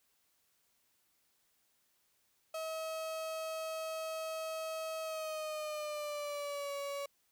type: tone with pitch glide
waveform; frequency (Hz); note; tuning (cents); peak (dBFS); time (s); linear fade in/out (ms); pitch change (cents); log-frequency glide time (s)
35% pulse; 640 to 563.6; D#5 to C#5; +49 to +29; -36; 2.54-7.06; 5; -220; 5.02-6.74
effects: white hiss -75 dBFS RMS until 7.31 s